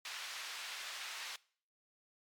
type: band-pass noise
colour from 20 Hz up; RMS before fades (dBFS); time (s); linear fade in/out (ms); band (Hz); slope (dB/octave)
white; -45; 0.05-1.36; 2; 1100 to 4100; 12
effects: noise-tail reverb RT60 0.5 s tail -22 dB re dry + MP3 96 kbps